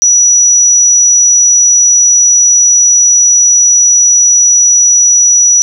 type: tone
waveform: sine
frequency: 5870 Hz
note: F#8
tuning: 15 cents flat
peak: -3 dBFS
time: 0.02-5.62 s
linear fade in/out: 0 ms
effects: 7-bit